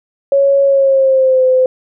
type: tone with pitch glide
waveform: sine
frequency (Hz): 554.4 to 514.3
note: C#5 to C5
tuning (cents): 0 to -30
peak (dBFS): -7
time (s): 0.32-1.66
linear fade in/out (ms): 2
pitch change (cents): -130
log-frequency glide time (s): 0.64-1.44
effects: none